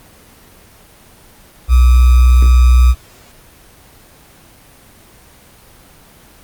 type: tone with sample-and-hold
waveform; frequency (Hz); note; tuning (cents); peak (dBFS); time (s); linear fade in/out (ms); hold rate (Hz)
sine; 61.9; B1; +5; -4; 1.68-2.95; 50; 1225
effects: pink hiss -43 dBFS RMS until 6.43 s + Opus 24 kbps